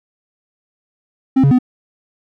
triangle tone with pitch steps, 264.7 / 139.1 / 251.5 Hz, C4 / C#3 / B3, +20 / +6 / +32 cents, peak -6 dBFS, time 1.36-1.588 s, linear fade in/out 10 ms, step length 76 ms, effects none

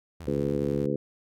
sawtooth tone with vibrato, 74.7 Hz, D2, 30 cents sharp, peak -35 dBFS, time 0.2-0.86 s, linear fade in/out 5 ms, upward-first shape sine, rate 10 Hz, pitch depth 240 cents each way
harmonic tone, 71.4 Hz, D2, 48 cents flat, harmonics 2 / 3 / 4 / 5 / 6 / 7, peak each -32 / -32 / -32 / -32 / -32 / -32 dBFS, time 0.27-0.96 s, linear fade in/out 5 ms
effects none

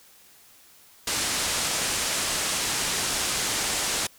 white low-pass noise, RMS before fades -27 dBFS, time 1.07-4.07 s, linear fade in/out 5 ms, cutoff 9300 Hz, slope 24 dB/octave, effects white hiss -54 dBFS RMS until 4.18 s

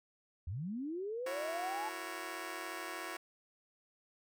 sine linear sweep, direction up, 73.42 to 869 Hz, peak -37 dBFS, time 0.47-1.89 s, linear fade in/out 5 ms
10% pulse chord, F# dominant seventh, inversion third, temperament just, 333 / 370 / 462.5 / 555 Hz, E4 / F#4 / A#4 / C#5, +18 / 0 / -14 / +2 cents, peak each -37 / -38 / -43 / -42 dBFS, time 1.26-3.17 s, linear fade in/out 5 ms
effects none

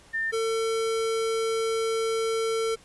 sine / square tone pair in turn, 1800 / 450 Hz, A6 / A4, +39 / +39 cents, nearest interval 2 octaves, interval 2400 cents, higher first, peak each -25 dBFS, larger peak neither, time 0.13-0.32 / 0.32-2.76 s, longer second, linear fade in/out 20 ms, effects pink hiss -54 dBFS RMS until 2.84 s + resampled to 24000 Hz

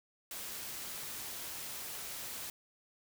white noise, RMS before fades -43 dBFS, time 0.31-2.5 s, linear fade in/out 2 ms, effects none

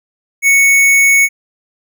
square tone, 2217 Hz, C#7, in tune, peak -7 dBFS, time 0.42-1.29 s, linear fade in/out 50 ms, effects none

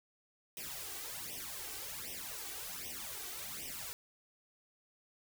white noise with flanger, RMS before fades -44 dBFS, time 0.57-3.93 s, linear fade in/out 0 ms, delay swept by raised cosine 0.34 to 2.64 ms, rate 1.3 Hz, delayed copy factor +1, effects none

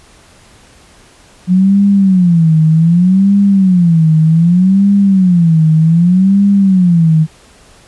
sine tone with vibrato, 177.7 Hz, F3, 30 cents sharp, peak -5 dBFS, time 1.47-7.27 s, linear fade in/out 50 ms, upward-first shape sine, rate 0.65 Hz, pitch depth 210 cents each way, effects pink hiss -43 dBFS RMS until 7.87 s + resampled to 24000 Hz

